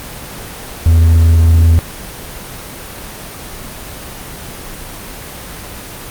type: tone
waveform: triangle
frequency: 82.41 Hz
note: E2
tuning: in tune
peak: -3 dBFS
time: 0.86-1.79 s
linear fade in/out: 0 ms
effects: pink hiss -28 dBFS RMS until 6.1 s + Opus 24 kbps